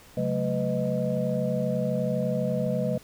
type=tone cluster; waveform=sine; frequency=138.1 / 186.2 / 218.2 / 501 / 622 Hz; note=C#3 / F#3 / A3 / B4 / D#5; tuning=-6 / +11 / -14 / +25 / -1 cents; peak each=-30 dBFS; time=0.17-2.98 s; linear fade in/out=5 ms; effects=tanh soft clip ceiling -12 dBFS + pink hiss -52 dBFS RMS until 3.03 s

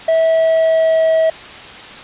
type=tone with pitch glide; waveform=triangle; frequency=650 to 644.4 Hz; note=E5 to E5; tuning=-24 to -39 cents; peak=-8 dBFS; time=0.08-1.3 s; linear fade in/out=5 ms; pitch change=-15 cents; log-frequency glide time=0.26-1.04 s; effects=white hiss -33 dBFS RMS until 2.03 s + resampled to 8000 Hz

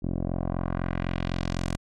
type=tone with low-pass filter sweep; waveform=10% pulse; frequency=43.95 Hz; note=F1; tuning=12 cents sharp; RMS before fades=-29 dBFS; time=0.02-1.77 s; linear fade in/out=20 ms; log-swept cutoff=360 to 9200 Hz; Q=1.3; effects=none

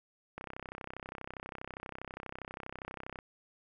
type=click train; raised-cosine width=0.5 ms; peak=-26 dBFS; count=92; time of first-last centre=0.38-3.189 s; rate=32.4 Hz; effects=none

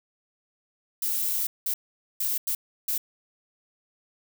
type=noise bursts at uneven times; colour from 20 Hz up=violet; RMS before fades=-27 dBFS; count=5; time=1.02-1.47 / 1.66-1.74 / 2.2-2.38 / 2.47-2.55 / 2.88-2.98 s; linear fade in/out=5 ms; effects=none

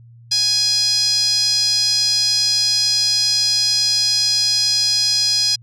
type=tone with band-pass filter; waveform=5% pulse; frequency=830.6 Hz; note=G#5; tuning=in tune; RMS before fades=-17 dBFS; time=0.31-5.56 s; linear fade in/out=10 ms; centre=4800 Hz; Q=7.5; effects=added 117 Hz sine -41 dBFS peak until 5.62 s

